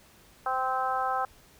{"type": "harmonic tone", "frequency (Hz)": 259.8, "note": "C4", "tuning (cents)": -12, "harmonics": [2, 3, 4, 5, 6], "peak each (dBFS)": [-37, -29, -33, -31, -39], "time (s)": [0.46, 1.25], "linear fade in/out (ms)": 2, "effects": ["pink hiss -57 dBFS RMS until 1.59 s"]}